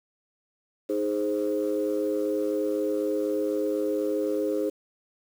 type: chord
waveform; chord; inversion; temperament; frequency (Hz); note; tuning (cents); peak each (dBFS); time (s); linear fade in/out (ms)
sine; Ab major; second; equal; 311.1 / 415.3 / 523.3; Eb4 / Ab4 / C5; 0 / 0 / 0; -28 / -27 / -28; 0.89-4.7; 10
effects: tanh soft clip ceiling -17 dBFS + 8-bit